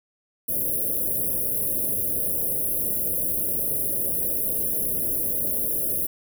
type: band-stop noise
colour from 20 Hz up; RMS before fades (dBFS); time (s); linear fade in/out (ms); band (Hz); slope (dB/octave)
white; -25; 0.48-6.07; 10; 640 to 10000; 96
effects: none